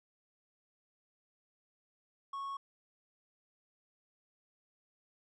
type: tone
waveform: triangle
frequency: 1103 Hz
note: C#6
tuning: 9 cents flat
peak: -36 dBFS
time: 2.33-2.57 s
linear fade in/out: 5 ms
effects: resampled to 24000 Hz